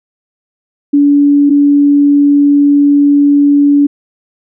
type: tone pair in turn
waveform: sine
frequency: 286.6 / 286.6 Hz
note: D4 / D4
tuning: -42 / -42 cents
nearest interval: unison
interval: 0 cents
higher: neither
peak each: -4 dBFS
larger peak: neither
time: 0.93-1.5 / 1.5-3.87 s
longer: second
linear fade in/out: 10 ms
effects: none